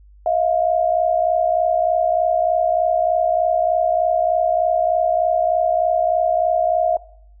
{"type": "tone pair together", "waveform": "sine", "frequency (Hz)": [640.7, 704], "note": ["E5", "F5"], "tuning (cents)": [-49, 14], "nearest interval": "major second", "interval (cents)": 163, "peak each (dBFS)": -18, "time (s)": [0.26, 6.97], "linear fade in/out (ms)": 2, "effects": ["noise-tail reverb RT60 0.7 s tail -19 dB re dry", "added 50 Hz sine -44 dBFS peak until 7.4 s"]}